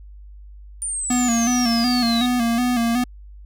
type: exponential sweep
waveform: sine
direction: down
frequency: 9290 to 3729 Hz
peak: -23 dBFS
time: 0.82-2.26 s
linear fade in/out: 0 ms
type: tone with vibrato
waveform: square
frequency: 239.7 Hz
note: A#3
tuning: 48 cents sharp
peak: -18 dBFS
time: 1.1-3.04 s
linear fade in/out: 5 ms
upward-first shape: square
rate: 2.7 Hz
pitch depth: 54 cents each way
effects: added 50 Hz sine -38 dBFS peak until 3.45 s